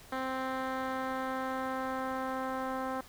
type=tone with low-pass filter sweep; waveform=10% pulse; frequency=261.6 Hz; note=C4; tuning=in tune; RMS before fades=-35 dBFS; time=0.12-3.01 s; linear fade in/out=5 ms; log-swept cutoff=2400 to 1300 Hz; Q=0.91; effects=pink hiss -54 dBFS RMS until 3.08 s